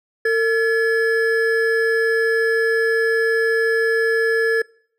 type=tone pair together; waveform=triangle; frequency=453.2 / 1710 Hz; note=A#4 / A6; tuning=-49 / -50 cents; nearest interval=octave + major seventh; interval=2299 cents; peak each=-15 / -17 dBFS; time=0.25-4.62 s; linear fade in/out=5 ms; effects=noise-tail reverb RT60 0.6 s tail -25 dB re dry